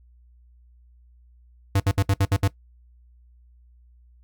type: tone bursts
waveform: square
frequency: 98 Hz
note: G2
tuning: in tune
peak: -18 dBFS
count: 7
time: 1.75-2.478 s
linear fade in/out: 5 ms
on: 50 ms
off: 63 ms
effects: noise-tail reverb RT60 0.1 s tail -18 dB re dry + added 60 Hz sine -51 dBFS peak until 4.23 s